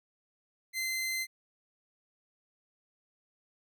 sawtooth tone, 2069 Hz, C7, 20 cents flat, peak -28 dBFS, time 0.73-1.27 s, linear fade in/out 50 ms, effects none

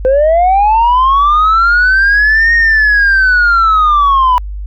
sine linear two-way sweep, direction up then down, 506 to 1864.7 to 978 Hz, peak -4 dBFS, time 0.05-4.38 s, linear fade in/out 0 ms, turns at 2.54 s, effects tanh soft clip ceiling -4 dBFS + added 50 Hz sine -19 dBFS peak until 4.66 s

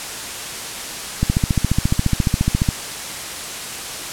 click train, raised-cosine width 5 ms, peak -3 dBFS, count 22, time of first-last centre 1.23-2.688 s, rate 14.4 Hz, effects white hiss -28 dBFS RMS until 4.12 s + low-pass 10000 Hz 12 dB/octave

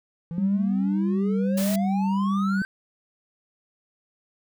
triangle exponential sweep, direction up, 164.81 to 1568 Hz, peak -27 dBFS, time 0.31-2.65 s, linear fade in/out 0 ms
sine tone with vibrato, 196 Hz, G3, in tune, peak -21 dBFS, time 0.38-2.62 s, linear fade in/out 2 ms, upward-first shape triangle, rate 1.7 Hz, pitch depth 15 cents each way
white noise, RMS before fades -33 dBFS, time 1.57-1.76 s, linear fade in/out 5 ms
effects none

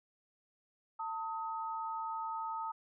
sine tone pair together, 896.1 / 1265 Hz, A5 / D#6, +31 / +28 cents, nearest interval tritone, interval 597 cents, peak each -38 / -40 dBFS, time 0.99-2.72 s, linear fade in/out 10 ms, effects none

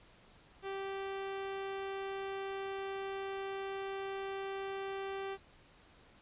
sawtooth tone, 390 Hz, G4, 9 cents flat, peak -34 dBFS, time 0.62-5.38 s, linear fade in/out 50 ms, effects pink hiss -62 dBFS RMS until 6.21 s + resampled to 8000 Hz

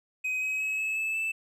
triangle tone with pitch steps, 2519 / 2542 / 2566 / 2590 / 2614 / 2638 Hz, D#7 / D#7 / E7 / E7 / E7 / E7, +21 / +36 / -47 / -31 / -15 / +1 cents, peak -26 dBFS, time 0.24-1.32 s, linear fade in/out 10 ms, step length 180 ms, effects none

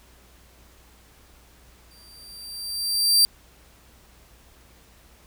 sawtooth tone with exponential growth, 4699 Hz, D8, in tune, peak -10 dBFS, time 1.91-3.25 s, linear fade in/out 0 ms, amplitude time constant 290 ms, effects added 60 Hz sine -55 dBFS peak until 5.26 s + pink hiss -55 dBFS RMS until 5.26 s

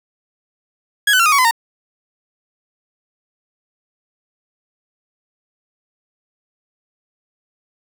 30% pulse tone with pitch steps, 1661.2 / 1505.8 / 1365 / 1237.3 / 1121.6 / 1016.7 / 921.6 Hz, G#6 / F#6 / F6 / D#6 / C#6 / B5 / A#5, 0 / +30 / -40 / -10 / +20 / +50 / -20 cents, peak -8 dBFS, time 1.07-1.511 s, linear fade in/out 5 ms, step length 63 ms, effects none

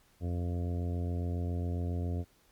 harmonic tone, 87.31 Hz, F2, in tune, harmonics 1 / 2 / 3 / 4 / 5 / 6 / 7 / 8, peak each -31 / -40 / -41 / -47 / -46 / -51 / -51 / -51 dBFS, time 0.2-2.25 s, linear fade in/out 50 ms, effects pink hiss -66 dBFS RMS until 2.51 s + MP3 96 kbps

